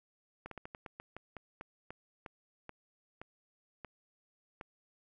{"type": "slowing click train", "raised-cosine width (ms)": 0.5, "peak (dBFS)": -29, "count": 16, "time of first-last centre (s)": [0.46, 4.612], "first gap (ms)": 53, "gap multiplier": 1.21, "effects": []}